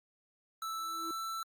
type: tone with pitch glide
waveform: square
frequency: 1318.5 to 1330.7 Hz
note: E6 to E6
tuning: 0 to +16 cents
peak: -37 dBFS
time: 0.62-1.43 s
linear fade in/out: 2 ms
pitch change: +16 cents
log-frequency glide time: 0.76-1.22 s
type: tone with exponential growth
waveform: triangle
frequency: 329.6 Hz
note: E4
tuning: in tune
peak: -37 dBFS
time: 0.66-1.11 s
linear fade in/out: 2 ms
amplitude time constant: 96 ms
effects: Opus 48 kbps